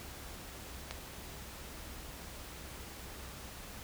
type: click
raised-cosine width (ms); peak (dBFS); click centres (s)
0.2; -21; 0.91
effects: added 65 Hz sine -52 dBFS peak until 3.83 s + pink hiss -48 dBFS RMS until 3.83 s